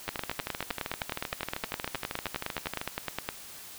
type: two click trains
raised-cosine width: 0.3 ms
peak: -16 / -14 dBFS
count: 36 / 32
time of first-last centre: 0.08-2.814 / 0.09-3.289 s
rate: 12.8 / 9.69 Hz
effects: white hiss -46 dBFS RMS until 3.78 s